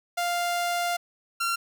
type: tone pair in turn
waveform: sawtooth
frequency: 698.5 / 1371.4 Hz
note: F5 / F6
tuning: 0 / -32 cents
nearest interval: octave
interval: 1168 cents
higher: second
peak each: -21 dBFS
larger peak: neither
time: 0.17-0.97 / 1.4-1.56 s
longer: first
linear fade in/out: 10 ms
effects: none